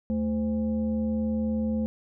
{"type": "tone with frequency modulation", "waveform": "sine", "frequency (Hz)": 220.4, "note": "A3", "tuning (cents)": 3, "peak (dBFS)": -24, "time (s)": [0.1, 1.86], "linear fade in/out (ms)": 0, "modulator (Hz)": 297, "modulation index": 0.6, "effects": []}